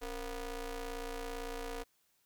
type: ring-modulated tone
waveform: sawtooth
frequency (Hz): 246.9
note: B3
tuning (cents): 0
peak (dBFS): -32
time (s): 0.01-1.84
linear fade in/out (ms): 20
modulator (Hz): 218
effects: white hiss -74 dBFS RMS until 2.25 s